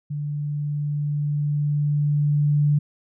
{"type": "tone with level ramp", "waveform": "sine", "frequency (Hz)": 146.83, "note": "D3", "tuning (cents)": 0, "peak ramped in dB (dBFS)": [-25, -15], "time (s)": [0.1, 2.79], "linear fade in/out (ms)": 10, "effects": []}